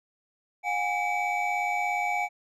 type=tone cluster; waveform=triangle; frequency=721 / 818 / 2289 Hz; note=F#5 / G#5 / D7; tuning=-45 / -26 / -45 cents; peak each=-28 dBFS; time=0.63-2.29 s; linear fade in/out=50 ms; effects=none